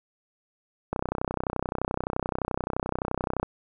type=click train; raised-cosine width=1 ms; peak=-13 dBFS; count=80; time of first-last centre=0.93-3.43 s; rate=31.6 Hz; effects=none